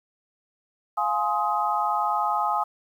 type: chord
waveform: sine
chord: F minor seventh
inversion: none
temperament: just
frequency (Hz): 698.5 / 838.1 / 1047.7 / 1257.2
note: F5 / Ab5 / C6 / Eb6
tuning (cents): 0 / +16 / +2 / +18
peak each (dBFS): -30 / -25 / -30 / -26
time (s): 0.97-2.64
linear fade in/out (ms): 10
effects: 9-bit